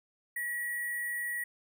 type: tone with sample-and-hold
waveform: sine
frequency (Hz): 1917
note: A#6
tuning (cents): +48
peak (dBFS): -32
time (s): 0.36-1.44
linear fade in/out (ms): 5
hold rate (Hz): 11025
effects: none